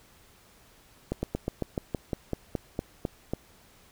slowing click train, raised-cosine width 2 ms, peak -15 dBFS, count 13, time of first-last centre 1.12-3.335 s, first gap 110 ms, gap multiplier 1.09, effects pink hiss -58 dBFS RMS until 3.91 s

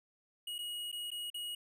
square tone with dropouts, 2896 Hz, F#7, 38 cents flat, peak -39 dBFS, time 0.47-1.55 s, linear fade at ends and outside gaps 5 ms, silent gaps 0.583-0.588 / 0.917-0.926 / 1.105-1.115 / 1.302-1.343 s, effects none

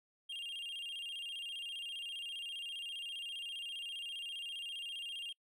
triangle tone with vibrato, 3000 Hz, F#7, 23 cents sharp, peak -39 dBFS, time 0.29-5.33 s, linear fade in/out 10 ms, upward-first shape square, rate 15 Hz, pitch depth 120 cents each way, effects noise-tail reverb RT60 0.1 s tail -26 dB re dry

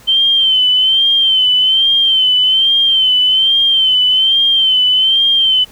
sine tone with vibrato, 3100 Hz, G7, 20 cents flat, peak -8 dBFS, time 0.07-5.65 s, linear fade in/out 20 ms, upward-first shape sine, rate 1.2 Hz, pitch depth 61 cents each way, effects pink hiss -42 dBFS RMS until 5.71 s

